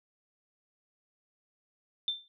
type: tone with exponential decay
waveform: sine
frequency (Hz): 3564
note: A7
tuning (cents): +22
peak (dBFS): -25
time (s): 2.08-2.28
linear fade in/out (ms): 1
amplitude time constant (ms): 42
effects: none